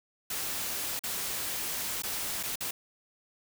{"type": "noise with dropouts", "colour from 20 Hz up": "white", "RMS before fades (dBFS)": -34, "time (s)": [0.3, 2.71], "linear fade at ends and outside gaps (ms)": 5, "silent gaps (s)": [[0.993, 1.036], [2.022, 2.034], [2.43, 2.434], [2.557, 2.606]], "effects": []}